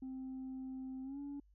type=tone with pitch glide; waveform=sine; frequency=261.6 to 283.6 Hz; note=C4 to C#4; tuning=0 to +40 cents; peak=-40 dBFS; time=0.02-1.4 s; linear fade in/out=5 ms; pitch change=+140 cents; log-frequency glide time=1.03-1.19 s; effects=tanh soft clip ceiling -40 dBFS + added 50 Hz sine -64 dBFS peak until 1.54 s